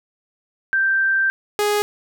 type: tone pair in turn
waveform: sine / sawtooth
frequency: 1568 / 415.3 Hz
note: G6 / G#4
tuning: 0 / 0 cents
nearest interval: octave + major seventh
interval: 2300 cents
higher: first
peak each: -15 / -13 dBFS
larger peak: second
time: 0.73-1.3 / 1.59-1.82 s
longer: first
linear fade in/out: 0 ms
effects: none